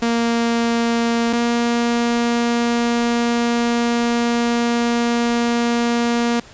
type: tone pair in turn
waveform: sawtooth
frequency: 233.1 / 236.4 Hz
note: A#3 / A#3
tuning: 0 / +24 cents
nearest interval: unison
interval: 24 cents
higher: second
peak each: -12 dBFS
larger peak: neither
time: 0.02-1.33 / 1.33-6.4 s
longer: second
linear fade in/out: 5 ms
effects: pink hiss -43 dBFS RMS until 6.53 s + resampled to 16000 Hz